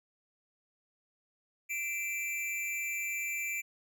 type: tone with amplitude modulation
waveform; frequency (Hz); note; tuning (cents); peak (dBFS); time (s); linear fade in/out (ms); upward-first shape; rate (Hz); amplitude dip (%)
square; 2349; D7; 0; -31; 1.69-3.62; 20; sine; 295; 60
effects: none